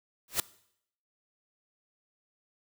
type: noise with exponential growth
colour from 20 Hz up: white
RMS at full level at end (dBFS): -23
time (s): 0.28-0.4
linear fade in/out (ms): 2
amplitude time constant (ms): 24
effects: noise-tail reverb RT60 0.7 s tail -20 dB re dry